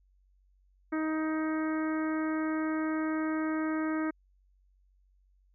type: harmonic tone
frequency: 313.8 Hz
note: D#4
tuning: 15 cents sharp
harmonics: 1 / 2 / 3 / 4 / 5 / 6 / 7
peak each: -29 / -40 / -44 / -40 / -42 / -45 / -48 dBFS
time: 0.92-4.11 s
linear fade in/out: 10 ms
effects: added 47 Hz sine -63 dBFS peak until 5.54 s